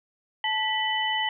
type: tone cluster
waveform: sine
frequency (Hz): 873 / 1962 / 3006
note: A5 / B6 / F#7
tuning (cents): -14 / -12 / +27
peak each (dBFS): -28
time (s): 0.44-1.29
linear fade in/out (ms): 2
effects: none